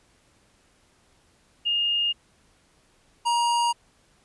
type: tone pair in turn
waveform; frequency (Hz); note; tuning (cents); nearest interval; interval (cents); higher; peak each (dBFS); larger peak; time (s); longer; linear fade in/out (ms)
sine / square; 2835 / 946.1; F7 / A#5; +25 / +25; octave + perfect fifth; 1900; first; -21; neither; 1.65-2.13 / 3.25-3.73; neither; 20
effects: pink hiss -62 dBFS RMS until 4.24 s + resampled to 24000 Hz